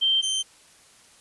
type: tone pair in turn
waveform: sine / sawtooth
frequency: 3136 / 3118 Hz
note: G7 / G7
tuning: 0 / -10 cents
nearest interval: unison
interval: 10 cents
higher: first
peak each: -18 / -20 dBFS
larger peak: first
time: 0.01-0.22 / 0.22-0.43 s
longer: neither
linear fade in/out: 20 ms
effects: white hiss -54 dBFS RMS until 1.2 s + resampled to 24000 Hz